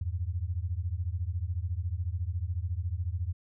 sine beating tone pair, 82 / 96 Hz, E2 / G2, -9 / -36 cents, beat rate 14 Hz, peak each -32 / -33 dBFS, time 0.01-3.33 s, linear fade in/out 5 ms, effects none

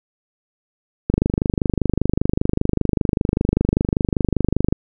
click train, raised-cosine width 3 ms, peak -3 dBFS, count 92, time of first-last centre 1.1-4.725 s, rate 25.1 Hz, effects none

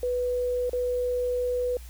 sine tone with dropouts, 494.1 Hz, B4, 1 cent sharp, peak -24 dBFS, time 0.03-1.77 s, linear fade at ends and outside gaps 2 ms, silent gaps 0.696-0.731 s, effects added 60 Hz sine -40 dBFS peak until 1.89 s + white hiss -52 dBFS RMS until 1.89 s

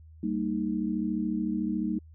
sine chord, Eb major, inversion first, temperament equal with one note detuned, 196 / 229.9 / 311.1 Hz, G3 / Bb3 / Eb4, 0 / -24 / 0 cents, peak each -31 dBFS, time 0.23-1.99 s, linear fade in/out 5 ms, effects added 79 Hz sine -48 dBFS peak until 2.14 s

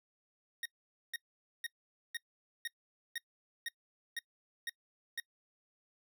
25% pulse tone bursts, 1864.7 Hz, A#6, in tune, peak -33 dBFS, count 10, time 0.63-5.2 s, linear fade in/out 2 ms, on 25 ms, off 480 ms, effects noise-tail reverb RT60 0.1 s tail -24 dB re dry

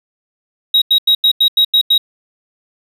triangle tone bursts, 3811 Hz, A#7, 38 cents sharp, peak -6 dBFS, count 8, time 0.74-1.98 s, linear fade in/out 5 ms, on 78 ms, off 88 ms, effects none

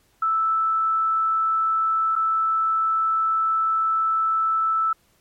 sine tone with dropouts, 1317 Hz, E6, 2 cents flat, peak -18 dBFS, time 0.22-4.93 s, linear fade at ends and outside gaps 5 ms, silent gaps 2.155-2.161 s, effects pink hiss -62 dBFS RMS until 5.2 s + MP3 64 kbps

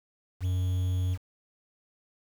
triangle tone with quantisation, 91.4 Hz, F#2, 21 cents flat, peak -23 dBFS, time 0.4-1.18 s, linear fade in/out 50 ms, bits 8, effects none

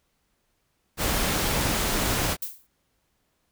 pink noise, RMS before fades -25 dBFS, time 0.97-2.37 s, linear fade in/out 50 ms
violet noise with exponential decay, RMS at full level -27 dBFS, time 2.42-2.67 s, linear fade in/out 5 ms, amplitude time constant 53 ms
effects pink hiss -72 dBFS RMS until 3.51 s

